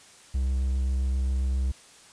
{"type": "tone with vibrato", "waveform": "triangle", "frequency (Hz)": 65.41, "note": "C2", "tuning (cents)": 0, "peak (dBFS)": -21, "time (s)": [0.34, 1.72], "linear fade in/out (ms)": 10, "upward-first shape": "sine", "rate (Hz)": 7.5, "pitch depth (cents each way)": 14, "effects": ["white hiss -52 dBFS RMS until 2.12 s", "resampled to 22050 Hz"]}